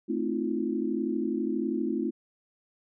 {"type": "chord", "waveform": "sine", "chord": "F dominant seventh", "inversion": "first", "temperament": "equal with one note detuned", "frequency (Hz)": [220, 261.6, 316.9, 349.2], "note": ["A3", "C4", "Eb4", "F4"], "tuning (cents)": [0, 0, 32, 0], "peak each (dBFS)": -32, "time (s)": [0.08, 2.11], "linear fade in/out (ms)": 20, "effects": []}